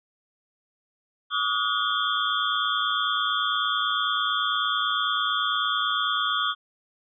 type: tone cluster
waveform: sine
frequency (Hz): 1146 / 1255 / 1437 / 3214 / 3456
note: D6 / D#6 / F6 / G7 / A7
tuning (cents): -43 / +15 / +49 / +43 / -32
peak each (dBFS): -29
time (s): 1.3-6.55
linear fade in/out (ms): 50
effects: none